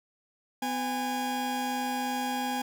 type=tone pair together; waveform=40% pulse; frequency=252.2 / 819.4 Hz; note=B3 / G#5; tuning=+36 / -24 cents; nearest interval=octave + minor sixth; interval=2040 cents; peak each=-32 / -30 dBFS; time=0.62-2.62 s; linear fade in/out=5 ms; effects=none